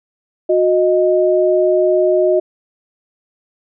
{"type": "tone pair together", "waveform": "sine", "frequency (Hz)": [364.7, 622.3], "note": ["F#4", "D#5"], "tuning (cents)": [-25, 0], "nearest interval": "major sixth", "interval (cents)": 925, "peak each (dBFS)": -13, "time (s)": [0.49, 2.4], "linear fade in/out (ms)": 10, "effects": []}